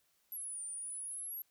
sine exponential two-way sweep, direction down then up, 11680 to 9060 to 11660 Hz, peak -40 dBFS, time 0.32-1.42 s, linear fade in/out 2 ms, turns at 0.63 s, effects white hiss -75 dBFS RMS until 1.5 s

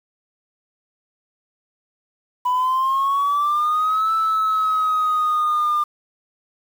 sine exponential two-way sweep, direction up then down, 987.8 to 1318.5 to 1199 Hz, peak -15 dBFS, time 2.45-5.84 s, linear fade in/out 10 ms, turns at 4.13 s, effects tanh soft clip ceiling -13 dBFS + 7-bit

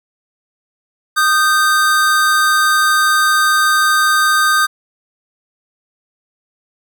square tone pair together, 1230.9 / 1556 Hz, D#6 / G6, -19 / -13 cents, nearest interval major third, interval 406 cents, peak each -14 dBFS, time 1.16-4.67 s, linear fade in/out 20 ms, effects none

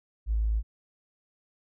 triangle tone with tanh clipping, 54.3 Hz, A1, 22 cents flat, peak -23 dBFS, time 0.26-0.63 s, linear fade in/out 50 ms, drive 3 dB, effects none

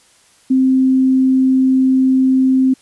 sine tone, 261.6 Hz, C4, in tune, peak -9 dBFS, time 0.5-2.74 s, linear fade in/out 10 ms, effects white hiss -51 dBFS RMS until 2.81 s + resampled to 24000 Hz

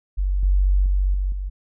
sine tone with level steps, 47.43 Hz, F#1, 44 cents sharp, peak -18 / -14 / -16 / -19 / -24 dBFS, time 0.17-1.5 s, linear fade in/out 20 ms, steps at 0.43 / 0.86 / 1.14 / 1.32 s, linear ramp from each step 2 ms, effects none

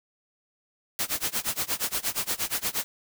white noise with tremolo, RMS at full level -26 dBFS, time 0.99-2.84 s, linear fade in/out 0 ms, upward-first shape sine, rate 8.5 Hz, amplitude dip 95%, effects none

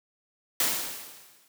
white noise with exponential decay, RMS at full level -23 dBFS, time 0.6-1.48 s, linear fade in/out 2 ms, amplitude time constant 190 ms, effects high-pass 150 Hz 12 dB/octave

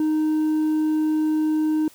sine tone with hard clipping, 309.9 Hz, D#4, 7 cents flat, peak -19 dBFS, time 0-1.88 s, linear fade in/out 2 ms, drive 2 dB, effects white hiss -51 dBFS RMS until 1.94 s

